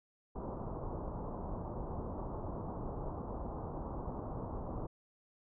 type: low-pass noise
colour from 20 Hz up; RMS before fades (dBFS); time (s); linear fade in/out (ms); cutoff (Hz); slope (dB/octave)
pink; -41; 0.35-4.87; 10; 1100; 48
effects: none